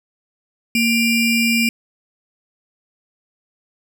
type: ring-modulated tone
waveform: square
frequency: 1300 Hz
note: E6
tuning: 24 cents flat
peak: -12 dBFS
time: 0.75-1.69 s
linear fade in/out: 2 ms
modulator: 1070 Hz
effects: none